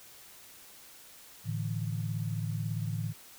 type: chord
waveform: sine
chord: A suspended fourth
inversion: none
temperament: equal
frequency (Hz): 110 / 146.83 / 164.81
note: A2 / D3 / E3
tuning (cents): 0 / 0 / 0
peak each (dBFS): -33 / -37 / -37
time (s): 1.44-3.14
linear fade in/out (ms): 50
effects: white hiss -53 dBFS RMS until 3.38 s